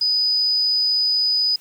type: tone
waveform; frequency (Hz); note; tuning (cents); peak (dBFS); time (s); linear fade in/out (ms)
sine; 4978; D#8; 0; -16; 0.01-1.56; 5
effects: white hiss -51 dBFS RMS until 1.6 s